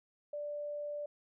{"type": "tone", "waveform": "sine", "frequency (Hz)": 587.3, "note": "D5", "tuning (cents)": 0, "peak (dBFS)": -37, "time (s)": [0.33, 1.06], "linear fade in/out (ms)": 5, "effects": []}